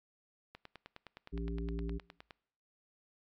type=click train; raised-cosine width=0.3 ms; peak=-32 dBFS; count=18; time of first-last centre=0.55-2.308 s; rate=9.67 Hz
type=harmonic tone; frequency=56.7 Hz; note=A#1; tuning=47 cents flat; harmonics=1 / 3 / 5 / 7; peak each=-37 / -42 / -44 / -45 dBFS; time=1.32-1.99 s; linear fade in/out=20 ms
effects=noise-tail reverb RT60 0.7 s tail -23 dB re dry + MP3 96 kbps